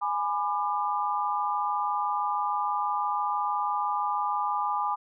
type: chord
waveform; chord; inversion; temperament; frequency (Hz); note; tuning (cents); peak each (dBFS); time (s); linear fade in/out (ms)
sine; G# diminished; none; just; 830.6 / 996.7 / 1196.1; G#5 / B5 / D6; 0 / +16 / +31; -29 / -30 / -30; 0.01-4.96; 20
effects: none